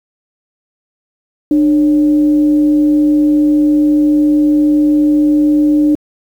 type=tone with frequency modulation; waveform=sine; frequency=298.8 Hz; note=D4; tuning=30 cents sharp; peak=-7 dBFS; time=1.51-5.95 s; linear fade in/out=2 ms; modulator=255 Hz; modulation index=0.26; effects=high-pass 80 Hz 12 dB/octave + 7-bit